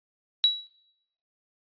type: tone with exponential decay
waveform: sine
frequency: 3900 Hz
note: B7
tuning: 23 cents flat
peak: -14 dBFS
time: 0.44-0.67 s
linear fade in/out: 0 ms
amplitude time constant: 49 ms
effects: noise-tail reverb RT60 0.8 s tail -23 dB re dry + resampled to 11025 Hz